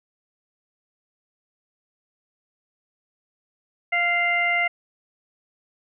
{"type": "harmonic tone", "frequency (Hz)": 696, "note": "F5", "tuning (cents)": -6, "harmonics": [1, 2, 3, 4], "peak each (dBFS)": [-26, -31, -20, -32], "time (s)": [3.92, 4.68], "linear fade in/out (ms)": 10, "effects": []}